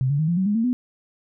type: tone with pitch steps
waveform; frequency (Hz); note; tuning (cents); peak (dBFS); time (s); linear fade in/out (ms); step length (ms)
sine; 130.3 / 142.92 / 156.75 / 171.93 / 188.58 / 206.8 / 226.9 / 248.8; C3 / D3 / D#3 / F3 / F#3 / G#3 / A#3 / B3; -7 / -47 / +13 / -27 / +33 / -7 / -47 / +13; -18; 0.01-0.73; 0; 90
effects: none